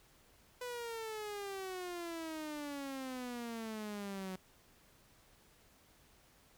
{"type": "exponential sweep", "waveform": "sawtooth", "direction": "down", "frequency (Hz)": [498.9, 185], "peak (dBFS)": -37, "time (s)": [0.61, 4.36], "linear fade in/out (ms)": 5, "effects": ["pink hiss -66 dBFS RMS until 6.57 s"]}